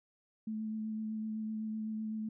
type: tone with vibrato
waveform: sine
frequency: 217.7 Hz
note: A3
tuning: 18 cents flat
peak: -35 dBFS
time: 0.47-2.29 s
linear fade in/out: 5 ms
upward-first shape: sine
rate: 7.9 Hz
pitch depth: 14 cents each way
effects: none